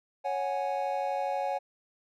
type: chord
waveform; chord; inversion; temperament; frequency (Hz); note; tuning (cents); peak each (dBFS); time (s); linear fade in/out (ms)
triangle; C# suspended fourth; none; just; 554.4 / 739.2 / 831.5; C#5 / F#5 / G#5; 0 / -2 / +2; -31; 0.24-1.59; 20
effects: none